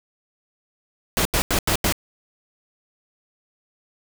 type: noise bursts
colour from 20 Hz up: pink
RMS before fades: -20 dBFS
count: 5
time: 1.17-1.924 s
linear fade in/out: 0 ms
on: 82 ms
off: 86 ms
effects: none